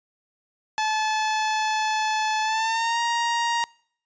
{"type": "tone with pitch glide", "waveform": "sawtooth", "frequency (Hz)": [865, 937.9], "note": ["A5", "A#5"], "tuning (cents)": [-30, 10], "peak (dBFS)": -18, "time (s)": [0.78, 3.64], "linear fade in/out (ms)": 0, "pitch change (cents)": 140, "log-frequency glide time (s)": [2.42, 3], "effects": ["noise-tail reverb RT60 0.6 s tail -26 dB re dry", "resampled to 16000 Hz"]}